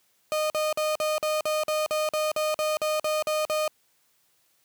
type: tone bursts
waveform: 35% pulse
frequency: 615 Hz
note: D#5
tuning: 20 cents flat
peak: -22 dBFS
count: 15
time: 0.32-3.678 s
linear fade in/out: 0 ms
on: 180 ms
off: 47 ms
effects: white hiss -67 dBFS RMS until 4.64 s + high-pass 80 Hz 12 dB/octave